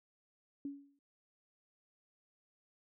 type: tone with exponential decay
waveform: sine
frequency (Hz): 281.2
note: C#4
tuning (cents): +25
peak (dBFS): -36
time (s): 0.65-0.99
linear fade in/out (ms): 2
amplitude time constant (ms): 72
effects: none